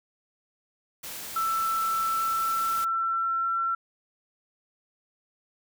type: noise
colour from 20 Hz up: white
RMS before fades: -38 dBFS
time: 1.03-2.85 s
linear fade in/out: 10 ms
type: tone with pitch glide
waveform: sine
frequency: 1329 to 1352.2 Hz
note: E6 to E6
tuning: +14 to +44 cents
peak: -24 dBFS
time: 1.36-3.75 s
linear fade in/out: 5 ms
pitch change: +30 cents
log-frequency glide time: 2.11-3.49 s
effects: none